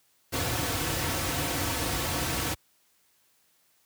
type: noise with comb filter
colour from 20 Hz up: pink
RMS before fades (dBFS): -29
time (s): 0.32-2.55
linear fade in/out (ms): 20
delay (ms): 4.9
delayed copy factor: -0.6
effects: white hiss -67 dBFS RMS until 3.85 s + high-pass 60 Hz 12 dB/octave

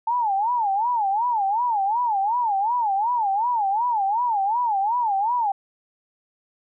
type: tone with vibrato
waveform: sine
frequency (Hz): 874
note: A5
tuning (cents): -12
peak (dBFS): -19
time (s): 0.07-5.52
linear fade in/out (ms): 5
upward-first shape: sine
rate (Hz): 2.7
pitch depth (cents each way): 210
effects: none

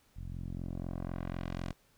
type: tone with low-pass filter sweep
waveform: 10% pulse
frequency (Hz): 43.99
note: F1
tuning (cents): +13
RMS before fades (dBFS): -39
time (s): 0.16-1.73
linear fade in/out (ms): 10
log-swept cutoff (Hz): 95 to 8200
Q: 0.7
effects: pink hiss -68 dBFS RMS until 1.97 s

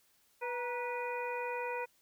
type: harmonic tone with a mistuned harmonic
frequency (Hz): 491.4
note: B4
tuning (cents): -9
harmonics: 1 / 2 / 3 / 4 / 5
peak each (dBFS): -38 / -39 / -46 / -47 / -43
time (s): 0.41-1.86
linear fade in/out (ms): 20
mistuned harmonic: 2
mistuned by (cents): -60
effects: white hiss -70 dBFS RMS until 2.01 s

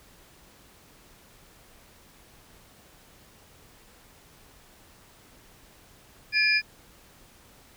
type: tone cluster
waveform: sine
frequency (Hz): 1718 / 2395 / 4988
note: A6 / D7 / D#8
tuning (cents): -42 / +33 / +3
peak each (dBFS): -26 / -22 / -26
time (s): 6.32-6.62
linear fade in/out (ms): 50
effects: pink hiss -55 dBFS RMS until 7.76 s

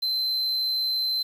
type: tone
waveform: triangle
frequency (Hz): 4083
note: C8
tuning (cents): -43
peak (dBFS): -22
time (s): 0.02-1.23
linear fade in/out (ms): 10
effects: 8-bit

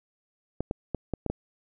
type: clicks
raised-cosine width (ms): 2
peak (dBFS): -15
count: 6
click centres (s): 0.606 / 0.711 / 0.947 / 1.137 / 1.263 / 1.3
effects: none

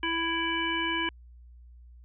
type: harmonic tone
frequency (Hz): 330.9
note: E4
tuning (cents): +7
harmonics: 1 / 3 / 5 / 7 / 9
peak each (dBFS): -33 / -33 / -33 / -33 / -33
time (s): 0.03-1.09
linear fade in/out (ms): 2
effects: added 60 Hz sine -48 dBFS peak until 2.04 s

